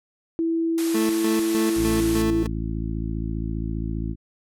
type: tone with pitch glide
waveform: sine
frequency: 329.6 to 333.2 Hz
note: E4 to E4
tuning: 0 to +19 cents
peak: -20 dBFS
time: 0.39-2.43 s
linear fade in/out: 0 ms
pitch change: +19 cents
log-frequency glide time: 0.76-1.79 s
type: band-pass noise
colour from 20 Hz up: white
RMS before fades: -35 dBFS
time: 0.78-2.22 s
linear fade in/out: 0 ms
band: 440 to 13000 Hz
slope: 96 dB/octave
type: tone with tremolo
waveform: 30% pulse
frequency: 220 Hz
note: A3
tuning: in tune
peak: -20 dBFS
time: 0.94-2.47 s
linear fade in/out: 10 ms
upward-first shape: square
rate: 3.3 Hz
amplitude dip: 65%
type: harmonic tone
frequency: 55 Hz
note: A1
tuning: in tune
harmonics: 1 / 2 / 3 / 4 / 5 / 6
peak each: -28 / -31 / -33 / -34 / -35 / -36 dBFS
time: 1.75-4.16 s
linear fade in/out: 50 ms
effects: none